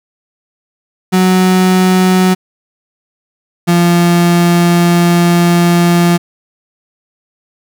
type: tone pair in turn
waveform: 35% pulse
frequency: 185 / 172.87 Hz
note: F#3 / F3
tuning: 0 / -17 cents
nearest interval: minor second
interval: 117 cents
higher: first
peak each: -5 dBFS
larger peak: neither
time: 1.12-2.35 / 3.67-6.18 s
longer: second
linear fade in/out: 20 ms
effects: none